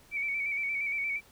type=tone with vibrato; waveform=sine; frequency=2280 Hz; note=C#7; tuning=48 cents sharp; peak=-29 dBFS; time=0.11-1.21 s; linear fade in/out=50 ms; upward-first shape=square; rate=8.6 Hz; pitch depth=38 cents each way; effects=pink hiss -59 dBFS RMS until 1.31 s